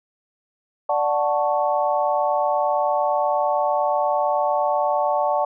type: chord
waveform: sine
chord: D major seventh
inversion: none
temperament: equal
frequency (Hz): 587.3 / 740 / 880 / 1108.7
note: D5 / F#5 / A5 / C#6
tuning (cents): 0 / 0 / 0 / 0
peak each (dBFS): -22 / -23 / -23 / -27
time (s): 0.89-5.45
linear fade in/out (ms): 5
effects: none